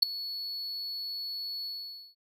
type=tone with ADSR envelope; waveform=triangle; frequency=4403 Hz; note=C#8; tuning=13 cents flat; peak=-12 dBFS; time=0.02-2.15 s; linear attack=10 ms; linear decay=3 ms; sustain=-21 dB; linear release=500 ms; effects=none